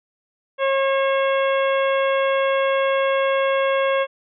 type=harmonic tone with a mistuned harmonic; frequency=542 Hz; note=C#5; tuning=39 cents flat; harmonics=1 / 2 / 3 / 4 / 5 / 6; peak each=-18 / -24 / -28 / -30 / -32 / -34 dBFS; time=0.58-4.07 s; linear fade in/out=50 ms; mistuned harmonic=6; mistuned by=+41 cents; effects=none